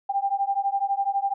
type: beating tone pair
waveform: sine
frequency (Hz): 787 / 799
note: G5 / G5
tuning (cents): +7 / +33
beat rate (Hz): 12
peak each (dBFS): -25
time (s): 0.09-1.34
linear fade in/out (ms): 10
effects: none